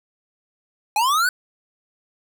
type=linear sweep; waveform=square; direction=up; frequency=808 to 1527 Hz; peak=-17 dBFS; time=0.96-1.29 s; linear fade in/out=2 ms; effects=none